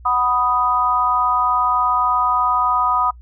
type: chord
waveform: sine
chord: B major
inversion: second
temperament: equal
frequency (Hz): 740 / 987.8 / 1244.5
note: F#5 / B5 / D#6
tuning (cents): 0 / 0 / 0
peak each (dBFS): -23 / -19 / -17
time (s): 0.05-3.11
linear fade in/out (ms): 10
effects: noise-tail reverb RT60 0.1 s tail -24 dB re dry + added 60 Hz sine -38 dBFS peak until 3.21 s